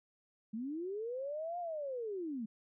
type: linear two-way sweep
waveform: sine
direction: up then down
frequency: 207.7 to 715 to 207.7 Hz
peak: -37 dBFS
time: 0.53-2.46 s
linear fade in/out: 10 ms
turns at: 1.59 s
effects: none